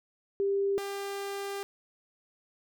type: tone pair in turn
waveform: sine / sawtooth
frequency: 396.4 / 398.1 Hz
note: G4 / G4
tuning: +19 / +27 cents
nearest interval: unison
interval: 8 cents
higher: second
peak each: -25 / -30 dBFS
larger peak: first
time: 0.4-0.78 / 0.78-1.63 s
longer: second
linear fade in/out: 0 ms
effects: none